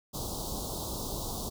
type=band-stop noise; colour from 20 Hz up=pink; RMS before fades=-36 dBFS; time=0.13-1.5 s; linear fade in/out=20 ms; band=1100 to 3600 Hz; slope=48 dB/octave; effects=none